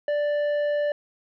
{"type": "tone with tanh clipping", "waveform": "sine", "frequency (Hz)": 587.3, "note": "D5", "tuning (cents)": 0, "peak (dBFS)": -23, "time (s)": [0.08, 0.92], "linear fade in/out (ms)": 2, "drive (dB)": 8, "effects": []}